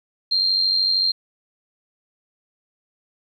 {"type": "tone with amplitude modulation", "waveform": "sine", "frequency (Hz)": 4186, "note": "C8", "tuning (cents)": 0, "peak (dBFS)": -14, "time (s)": [0.31, 1.12], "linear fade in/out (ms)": 10, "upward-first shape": "sine", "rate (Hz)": 93.2, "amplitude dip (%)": 55, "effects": ["9-bit"]}